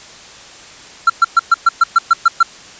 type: tone bursts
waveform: triangle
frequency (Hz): 1363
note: F6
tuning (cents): -43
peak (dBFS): -3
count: 10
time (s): 1.07-2.43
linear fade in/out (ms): 5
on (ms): 28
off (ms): 120
effects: white hiss -37 dBFS RMS until 2.79 s + resampled to 16000 Hz